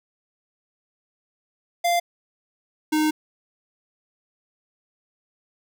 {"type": "tone pair in turn", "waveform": "square", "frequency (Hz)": [694, 308.1], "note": ["F5", "D#4"], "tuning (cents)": [-11, -17], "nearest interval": "octave + major second", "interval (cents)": 1406, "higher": "first", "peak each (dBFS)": -19, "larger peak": "neither", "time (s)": [[1.84, 2], [2.92, 3.11]], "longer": "second", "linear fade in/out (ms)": 10, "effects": []}